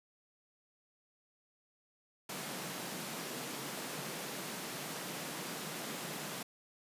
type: high-pass noise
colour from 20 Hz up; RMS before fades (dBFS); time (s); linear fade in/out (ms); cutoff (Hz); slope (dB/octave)
pink; -42; 2.29-6.43; 5; 140; 48
effects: resampled to 32000 Hz